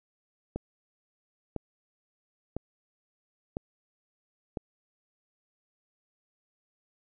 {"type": "click train", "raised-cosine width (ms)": 2, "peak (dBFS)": -19, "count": 5, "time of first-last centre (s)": [0.56, 4.572], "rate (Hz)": 0.997, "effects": []}